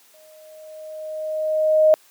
sine tone with exponential growth, 622.3 Hz, D#5, in tune, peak -9 dBFS, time 0.14-1.94 s, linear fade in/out 0 ms, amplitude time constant 390 ms, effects white hiss -54 dBFS RMS until 2.1 s + high-pass 300 Hz 12 dB/octave

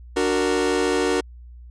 40% pulse chord, D augmented, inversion none, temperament equal with one note detuned, 293.7 / 370 / 463.2 Hz, D4 / F#4 / A#4, 0 / 0 / -11 cents, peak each -24 / -22 / -22 dBFS, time 0.16-1.21 s, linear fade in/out 10 ms, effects added 60 Hz sine -39 dBFS peak until 1.7 s + resampled to 22050 Hz

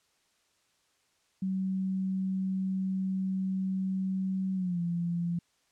sine tone with pitch glide, 189.6 to 171.87 Hz, F#3 to F3, +43 to -27 cents, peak -28 dBFS, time 1.42-5.39 s, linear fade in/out 5 ms, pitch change -170 cents, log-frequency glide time 4.55-4.8 s, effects white hiss -71 dBFS RMS until 5.71 s + low-pass 8000 Hz 12 dB/octave

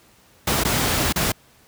pink noise with dropouts, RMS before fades -20 dBFS, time 0.47-1.32 s, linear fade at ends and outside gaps 5 ms, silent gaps 0.637-0.649 / 1.126-1.159 s, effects pink hiss -54 dBFS RMS until 1.67 s + high-pass 60 Hz 12 dB/octave

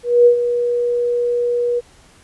sine tone with ADSR envelope, 481.9 Hz, B4, 43 cents flat, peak -5 dBFS, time 0.03-1.81 s, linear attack 230 ms, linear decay 96 ms, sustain -10 dB, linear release 28 ms, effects pink hiss -49 dBFS RMS until 2.23 s + resampled to 24000 Hz

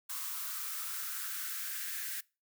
blue noise with high-pass filter sweep, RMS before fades -39 dBFS, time 0.09-2.21 s, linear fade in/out 10 ms, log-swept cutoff 1100 to 1700 Hz, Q 4.7, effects noise-tail reverb RT60 0.3 s tail -24 dB re dry

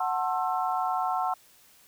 sine chord, F# half-diminished seventh, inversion none, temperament just, 740 / 888 / 1065.6 / 1332 Hz, F#5 / A5 / C6 / E6, 0 / +16 / +31 / +18 cents, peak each -28 / -32 / -32 / -33 dBFS, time 0-1.34 s, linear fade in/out 5 ms, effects white hiss -58 dBFS RMS until 1.87 s

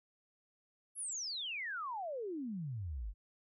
sine exponential sweep, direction down, 11370 to 43.65 Hz, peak -38 dBFS, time 0.95-3.14 s, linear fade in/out 50 ms, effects none

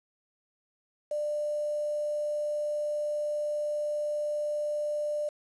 sine tone with quantisation, 595 Hz, D5, 22 cents sharp, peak -28 dBFS, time 1.11-5.29 s, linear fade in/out 5 ms, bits 8, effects resampled to 22050 Hz

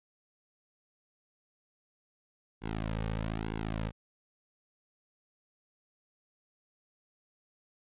sawtooth tone with flanger, 54.4 Hz, A1, 19 cents flat, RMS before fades -35 dBFS, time 2.61-3.92 s, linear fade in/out 50 ms, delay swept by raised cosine 1.6 to 3 ms, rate 1.1 Hz, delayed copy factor -0.95, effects resampled to 8000 Hz

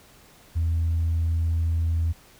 sine tone, 82.4 Hz, E2, in tune, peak -19 dBFS, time 0.55-2.13 s, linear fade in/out 20 ms, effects tanh soft clip ceiling -18 dBFS + pink hiss -53 dBFS RMS until 2.39 s

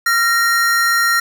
square tone pair together, 1376.2 / 1864.7 Hz, F6 / A#6, -26 / 0 cents, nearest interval perfect fourth, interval 526 cents, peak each -16 dBFS, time 0.06-1.2 s, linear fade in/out 5 ms, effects none

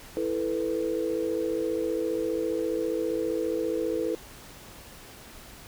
sine chord, E suspended fourth, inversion none, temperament just, 329.6 / 439.5 / 494.4 Hz, E4 / A4 / B4, 0 / -2 / +2 cents, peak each -30 dBFS, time 0.17-4.15 s, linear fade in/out 0 ms, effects pink hiss -47 dBFS RMS until 5.67 s

